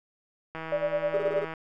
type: click train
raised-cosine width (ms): 0.5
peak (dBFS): -22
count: 160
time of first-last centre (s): 0.55-1.538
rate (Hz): 161
type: tone with tremolo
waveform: sine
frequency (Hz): 587.3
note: D5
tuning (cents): 0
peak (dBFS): -22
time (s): 0.72-1.44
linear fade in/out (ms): 2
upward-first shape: sine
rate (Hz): 9.6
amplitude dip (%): 85
type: tone bursts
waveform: triangle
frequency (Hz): 415.3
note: G#4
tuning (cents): 0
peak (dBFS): -26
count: 6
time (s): 1.14-1.447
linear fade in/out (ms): 2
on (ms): 32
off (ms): 23
effects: none